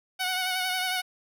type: tone with vibrato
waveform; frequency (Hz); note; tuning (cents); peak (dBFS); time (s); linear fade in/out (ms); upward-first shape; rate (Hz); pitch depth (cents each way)
10% pulse; 740; F#5; 0; -18; 0.19-1.02; 20; sine; 11; 30
effects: none